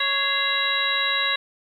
harmonic tone with a mistuned harmonic, 554.4 Hz, C#5, in tune, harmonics 1 / 2 / 3 / 4 / 5 / 6 / 7, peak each -36 / -29 / -26 / -27 / -31 / -35 / -24 dBFS, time 0-1.36 s, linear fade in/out 5 ms, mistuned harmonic 4, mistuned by -120 cents, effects 9-bit

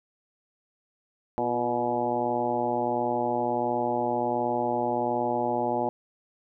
harmonic tone with a mistuned harmonic, 121.4 Hz, B2, 29 cents flat, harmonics 1 / 2 / 3 / 4 / 5 / 6 / 7 / 8, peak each -41 / -33 / -32 / -33 / -31 / -32 / -29 / -40 dBFS, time 1.38-5.89 s, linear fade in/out 0 ms, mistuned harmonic 3, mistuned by -39 cents, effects none

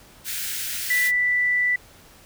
white high-pass noise, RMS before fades -29 dBFS, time 0.24-1.12 s, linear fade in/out 50 ms, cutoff 1400 Hz, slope 96 dB/octave
sine tone, 1975.5 Hz, B6, in tune, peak -18 dBFS, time 0.9-1.76 s, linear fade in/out 5 ms
effects pink hiss -50 dBFS RMS until 2.25 s

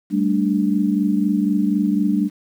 sine chord, G suspended second, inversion none, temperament equal, 196 / 220 / 293.7 Hz, G3 / A3 / D4, 0 / 0 / 0 cents, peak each -19 / -21 / -20 dBFS, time 0.1-2.3 s, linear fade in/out 50 ms, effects 8-bit

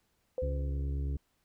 sine tone with exponential decay, 510 Hz, C5, 44 cents flat, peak -29 dBFS, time 0.38-0.94 s, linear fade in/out 1 ms, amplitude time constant 120 ms
harmonic tone, 69.3 Hz, C#2, in tune, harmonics 1 / 2 / 4 / 5 / 6 / 7, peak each -31 / -39 / -46 / -53 / -52 / -60 dBFS, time 0.42-1.17 s, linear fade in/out 5 ms
effects pink hiss -75 dBFS RMS until 1.44 s

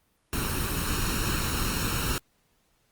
pink noise with comb filter, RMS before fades -28 dBFS, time 0.33-2.18 s, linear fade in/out 0 ms, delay 0.73 ms, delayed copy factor +0.65, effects pink hiss -69 dBFS RMS until 2.91 s + Opus 32 kbps

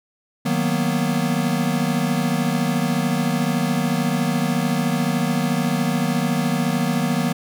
square chord, B major seventh, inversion first, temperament equal, 155.56 / 185 / 233.1 / 246.9 Hz, D#3 / F#3 / A#3 / B3, 0 / 0 / 0 / 0 cents, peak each -25 dBFS, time 0.45-7.33 s, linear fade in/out 10 ms, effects none

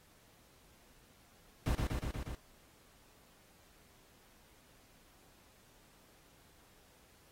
brown noise with echo, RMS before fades -32 dBFS, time 1.66-1.75 s, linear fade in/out 0 ms, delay 120 ms, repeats 5, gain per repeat -2 dB, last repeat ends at 2.35 s, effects pink hiss -65 dBFS RMS until 7.31 s + AAC 48 kbps

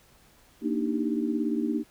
sine chord, Eb major seventh, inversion second, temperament equal, 233.1 / 293.7 / 311.1 / 392 Hz, Bb3 / D4 / Eb4 / G4, 0 / 0 / 0 / 0 cents, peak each -29 / -30 / -30 / -35 dBFS, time 0.61-1.84 s, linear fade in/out 50 ms, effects pink hiss -59 dBFS RMS until 1.9 s

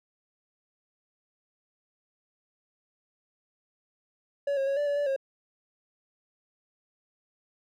triangle tone with pitch steps, 566 / 542 / 552 / 583 / 573 / 579 / 540 Hz, C#5 / C#5 / C#5 / D5 / D5 / D5 / C#5, +36 / -39 / -7 / -13 / -43 / -25 / -45 cents, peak -23 dBFS, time 4.47-5.163 s, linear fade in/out 5 ms, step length 99 ms, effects none

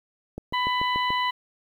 click train, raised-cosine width 2 ms, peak -20 dBFS, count 6, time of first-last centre 0.38-1.105 s, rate 6.9 Hz
harmonic tone, 996 Hz, B5, 14 cents sharp, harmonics 1 / 2 / 3 / 4, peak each -24 / -29 / -31 / -37 dBFS, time 0.53-1.31 s, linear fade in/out 10 ms
effects 9-bit

